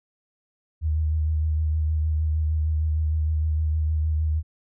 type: tone with vibrato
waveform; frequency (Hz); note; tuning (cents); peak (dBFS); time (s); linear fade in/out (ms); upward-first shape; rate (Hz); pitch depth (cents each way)
sine; 77.78; D#2; 0; -20; 0.81-4.43; 50; sine; 6.5; 27
effects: none